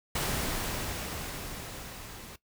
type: noise with level ramp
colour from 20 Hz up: pink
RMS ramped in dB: -30 to -46 dBFS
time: 0.15-2.36 s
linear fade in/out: 5 ms
effects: noise-tail reverb RT60 0.1 s tail -17 dB re dry